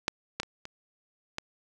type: clicks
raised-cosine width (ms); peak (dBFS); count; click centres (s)
0.2; -8 / -12 / -23 / -23 / -15; 5; 0.081 / 0.4 / 0.432 / 0.654 / 1.384
effects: none